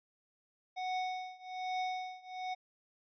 square tone with tremolo, 740 Hz, F#5, in tune, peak -33 dBFS, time 0.76-2.55 s, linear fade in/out 20 ms, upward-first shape triangle, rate 1.2 Hz, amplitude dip 95%, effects resampled to 11025 Hz

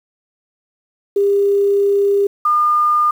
sine tone pair in turn, 401.2 / 1210.3 Hz, G4 / D#6, +40 / -48 cents, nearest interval octave + perfect fifth, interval 1912 cents, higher second, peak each -11 dBFS, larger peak neither, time 1.16-2.27 / 2.45-3.11 s, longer first, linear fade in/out 5 ms, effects 7-bit

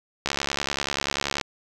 click train, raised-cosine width 0.2 ms, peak -7 dBFS, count 82, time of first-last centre 0.26-1.412 s, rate 70.3 Hz, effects none

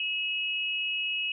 sine tone pair together, 2584 / 2900 Hz, E7 / F#7, -35 / -35 cents, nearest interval major second, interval 200 cents, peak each -30 / -31 dBFS, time 0-1.32 s, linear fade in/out 2 ms, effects none

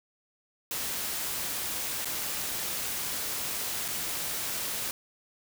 white noise with dropouts, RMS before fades -33 dBFS, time 0.71-4.91 s, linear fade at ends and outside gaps 1 ms, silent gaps 2.047-2.055 / 3.881-3.885 s, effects none

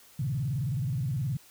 sine tone with vibrato, 132 Hz, C3, 16 cents sharp, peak -27 dBFS, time 0.19-1.37 s, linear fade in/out 5 ms, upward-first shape square, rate 19 Hz, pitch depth 230 cents each way, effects white hiss -56 dBFS RMS until 1.5 s

